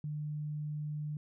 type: tone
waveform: sine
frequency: 150 Hz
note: D3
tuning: 37 cents sharp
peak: -35 dBFS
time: 0.04-1.17 s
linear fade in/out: 2 ms
effects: none